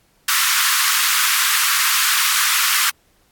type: high-pass noise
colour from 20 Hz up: pink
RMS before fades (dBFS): -17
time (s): 0.28-2.9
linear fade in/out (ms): 5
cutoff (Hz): 1100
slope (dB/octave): 48
effects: pink hiss -59 dBFS RMS until 3.31 s + AAC 64 kbps